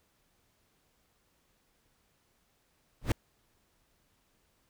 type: noise with exponential growth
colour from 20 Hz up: brown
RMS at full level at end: -17 dBFS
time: 3.01-3.12 s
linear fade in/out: 5 ms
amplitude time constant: 22 ms
effects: pink hiss -72 dBFS RMS until 4.69 s